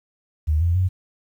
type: tone with pitch steps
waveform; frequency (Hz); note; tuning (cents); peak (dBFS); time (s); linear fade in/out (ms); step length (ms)
sine; 76.9 / 85.5 / 92.5; D#2 / F2 / F#2; -20 / -36 / 0; -16; 0.47-0.89; 20; 140
effects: 9-bit